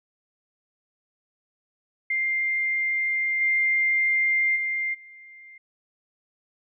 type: tone with level steps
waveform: sine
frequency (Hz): 2102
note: C7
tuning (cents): +7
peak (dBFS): -22 / -19 / -24 / -44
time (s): 2.1-5.58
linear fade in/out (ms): 5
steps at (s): 3.4 / 4.55 / 4.93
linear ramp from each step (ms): 20
effects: none